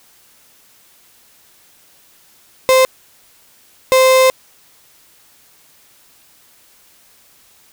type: tone bursts at uneven times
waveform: 35% pulse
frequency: 520 Hz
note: C5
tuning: 11 cents flat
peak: -6 dBFS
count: 2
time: 2.69-2.85 / 3.92-4.3 s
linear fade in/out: 0 ms
effects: white hiss -50 dBFS RMS until 7.72 s